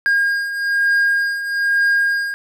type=beating tone pair; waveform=triangle; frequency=1620 / 1621.1 Hz; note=G#6 / G#6; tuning=-43 / -42 cents; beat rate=1.1 Hz; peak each=-20 / -14 dBFS; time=0.06-2.34 s; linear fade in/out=0 ms; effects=none